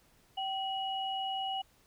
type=tone pair together; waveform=sine; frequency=771 / 2911 Hz; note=G5 / F#7; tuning=-29 / -29 cents; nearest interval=octave + major seventh; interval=2300 cents; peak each=-34 / -37 dBFS; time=0.37-1.62 s; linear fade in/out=10 ms; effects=pink hiss -66 dBFS RMS until 1.86 s